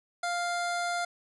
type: tone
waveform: 25% pulse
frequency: 699 Hz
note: F5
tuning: 1 cent sharp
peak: -25 dBFS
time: 0.23-1.05 s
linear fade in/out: 5 ms
effects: resampled to 24000 Hz + 10-bit